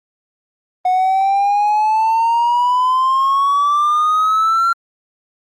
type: exponential sweep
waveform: triangle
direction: up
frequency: 730 to 1375 Hz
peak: -9 dBFS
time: 0.85-4.73 s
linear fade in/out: 5 ms
effects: tanh soft clip ceiling -6 dBFS + Opus 24 kbps